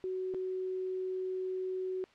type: tone with dropouts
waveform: sine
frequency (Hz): 372.9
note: F#4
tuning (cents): +14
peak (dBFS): -33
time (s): 0.04-2.04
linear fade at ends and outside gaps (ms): 0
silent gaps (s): 0.339-0.346
effects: white hiss -62 dBFS RMS until 2.14 s + low-pass 3000 Hz 12 dB/octave